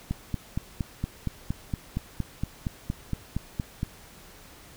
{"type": "click train", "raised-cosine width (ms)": 5, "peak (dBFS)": -15, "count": 17, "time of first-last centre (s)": [0.11, 3.831], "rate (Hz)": 4.3, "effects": ["pink hiss -50 dBFS RMS until 4.76 s"]}